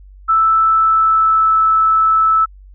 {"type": "tone with pitch glide", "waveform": "sine", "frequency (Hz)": [1318.5, 1310.1], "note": ["E6", "E6"], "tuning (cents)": [0, -11], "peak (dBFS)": -9, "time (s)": [0.28, 2.46], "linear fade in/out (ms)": 20, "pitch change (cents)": -11, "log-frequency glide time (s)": [0.59, 1.56], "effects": ["added 48 Hz sine -37 dBFS peak until 2.74 s"]}